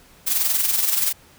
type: noise with amplitude modulation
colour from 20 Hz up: blue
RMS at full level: -18 dBFS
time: 0.26-1.13 s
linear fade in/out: 20 ms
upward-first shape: sine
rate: 21.1 Hz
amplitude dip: 55%
effects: pink hiss -51 dBFS RMS until 1.38 s